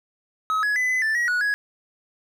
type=tone with pitch steps; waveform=triangle; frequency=1278 / 1683 / 2006 / 2017 / 1765 / 1908 / 1464 / 1669 Hz; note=D#6 / G#6 / B6 / B6 / A6 / A#6 / F#6 / G#6; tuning=+46 / +23 / +26 / +36 / +5 / +40 / -19 / +8 cents; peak=-18 dBFS; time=0.5-1.54 s; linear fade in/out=0 ms; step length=130 ms; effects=none